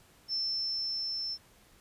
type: tone with level ramp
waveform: sine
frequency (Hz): 5330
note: E8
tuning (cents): +18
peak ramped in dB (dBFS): -29 to -33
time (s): 0.28-1.38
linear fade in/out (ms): 50
effects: pink hiss -61 dBFS RMS until 1.8 s + resampled to 32000 Hz